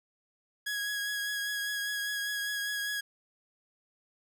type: tone with vibrato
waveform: sawtooth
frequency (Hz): 1661.2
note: G#6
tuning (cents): 0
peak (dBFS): -28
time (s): 0.66-3.01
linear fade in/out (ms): 10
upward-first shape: triangle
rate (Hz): 5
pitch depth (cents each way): 22
effects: none